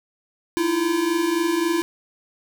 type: tone pair together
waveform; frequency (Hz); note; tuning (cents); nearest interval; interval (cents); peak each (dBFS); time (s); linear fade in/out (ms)
square; 316.3 / 340; D#4 / F4; +29 / -46; minor second; 125; -26 / -21; 0.57-1.82; 0
effects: none